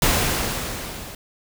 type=noise with level ramp; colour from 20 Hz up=pink; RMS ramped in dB=-17 to -37 dBFS; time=0.02-1.15 s; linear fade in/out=2 ms; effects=none